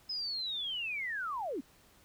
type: linear sweep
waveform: sine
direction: down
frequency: 5130 to 224.7 Hz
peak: -34 dBFS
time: 0.09-1.61 s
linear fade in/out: 10 ms
effects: pink hiss -63 dBFS RMS until 2.04 s